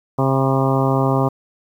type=harmonic tone with a mistuned harmonic; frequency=133.9 Hz; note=C3; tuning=40 cents sharp; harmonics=1 / 2 / 3 / 4 / 5 / 6 / 7 / 8 / 9; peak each=-18 / -21 / -23 / -24 / -25 / -26 / -26 / -27 / -28 dBFS; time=0.18-1.29 s; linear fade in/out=10 ms; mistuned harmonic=7; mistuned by=+43 cents; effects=8-bit